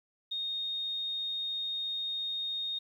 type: tone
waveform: sine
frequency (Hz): 3703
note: A#7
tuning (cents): -12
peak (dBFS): -32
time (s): 0.31-2.79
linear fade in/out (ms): 10
effects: 11-bit